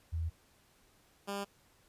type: tone pair in turn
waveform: sine / 10% pulse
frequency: 81.8 / 200.1 Hz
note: E2 / G3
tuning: -13 / +36 cents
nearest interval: octave + minor third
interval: 1549 cents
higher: second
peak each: -32 / -28 dBFS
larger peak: second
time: 0.12-0.3 / 1.27-1.45 s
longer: neither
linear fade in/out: 20 ms
effects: pink hiss -67 dBFS RMS until 1.88 s + resampled to 32000 Hz